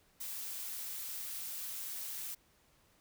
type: noise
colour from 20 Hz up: blue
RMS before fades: -42 dBFS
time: 0.2-2.35 s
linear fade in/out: 10 ms
effects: pink hiss -69 dBFS RMS until 3 s